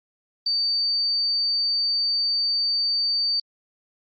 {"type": "tone", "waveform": "sine", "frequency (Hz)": 4600, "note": "D8", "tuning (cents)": -37, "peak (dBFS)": -20, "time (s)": [0.46, 3.4], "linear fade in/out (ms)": 5, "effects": ["Opus 32 kbps"]}